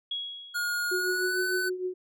sine tone with exponential decay, 3324 Hz, G#7, 1 cent sharp, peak -28 dBFS, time 0.11-1.03 s, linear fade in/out 5 ms, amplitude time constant 200 ms
square tone with pitch glide, 1434 to 1504.4 Hz, F6 to F#6, +45 to +28 cents, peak -28 dBFS, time 0.54-1.7 s, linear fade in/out 20 ms, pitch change +83 cents, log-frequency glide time 0.94-1.42 s
sine tone with tremolo, 366.8 Hz, F#4, 15 cents flat, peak -26 dBFS, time 0.91-1.94 s, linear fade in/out 10 ms, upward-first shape triangle, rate 6.6 Hz, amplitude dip 75%
effects none

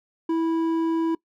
sine tone with hard clipping, 327.7 Hz, E4, 10 cents flat, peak -22 dBFS, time 0.29-1.15 s, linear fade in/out 5 ms, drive 6 dB, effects noise-tail reverb RT60 0.1 s tail -22 dB re dry

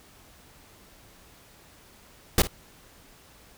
pink noise with echo, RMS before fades -18 dBFS, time 2.38-2.42 s, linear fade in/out 2 ms, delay 52 ms, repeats 1, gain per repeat -15 dB, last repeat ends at 2.472 s, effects pink hiss -54 dBFS RMS until 3.57 s

